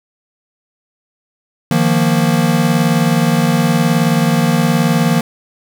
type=chord; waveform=square; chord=Eb suspended second; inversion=none; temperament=equal; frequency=155.56 / 174.61 / 233.1 Hz; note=Eb3 / F3 / Bb3; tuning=0 / 0 / 0 cents; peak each=-16 dBFS; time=1.71-5.21 s; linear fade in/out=2 ms; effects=8-bit